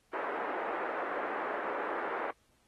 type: band-pass noise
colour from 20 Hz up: pink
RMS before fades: -36 dBFS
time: 0.13-2.31 s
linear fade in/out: 5 ms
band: 380 to 1700 Hz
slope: 24 dB/octave
effects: pink hiss -71 dBFS RMS until 2.67 s + AAC 32 kbps